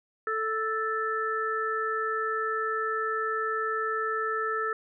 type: harmonic tone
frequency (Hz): 440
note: A4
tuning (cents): 0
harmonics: 1 / 3 / 4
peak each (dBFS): -32 / -29 / -33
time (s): 0.27-4.73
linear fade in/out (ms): 2
effects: none